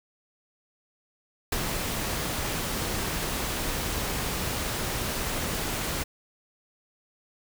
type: noise with ADSR envelope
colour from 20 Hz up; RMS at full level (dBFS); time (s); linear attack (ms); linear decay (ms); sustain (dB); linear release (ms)
pink; -25; 1.52-6.04; 5; 25; -5; 15
effects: none